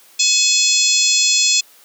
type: harmonic tone with a mistuned harmonic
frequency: 854 Hz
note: G#5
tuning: 48 cents sharp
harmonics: 3 / 4 / 5 / 6 / 7 / 8 / 9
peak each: -20 / -20 / -20 / -20 / -20 / -20 / -20 dBFS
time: 0.19-1.61 s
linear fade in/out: 10 ms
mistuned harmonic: 9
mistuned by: -32 cents
effects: white hiss -48 dBFS RMS until 1.84 s + high-pass 300 Hz 12 dB/octave